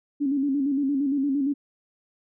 sine tone with vibrato, 278.1 Hz, C#4, 6 cents sharp, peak -21 dBFS, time 0.2-1.54 s, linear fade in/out 20 ms, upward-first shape square, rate 8.7 Hz, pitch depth 64 cents each way, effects none

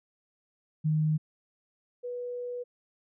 sine tone pair in turn, 154.8 / 489.6 Hz, D#3 / B4, -9 / -15 cents, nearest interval octave + minor sixth, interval 1994 cents, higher second, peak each -23 / -33 dBFS, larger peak first, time 0.84-1.18 / 2.03-2.64 s, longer second, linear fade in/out 20 ms, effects none

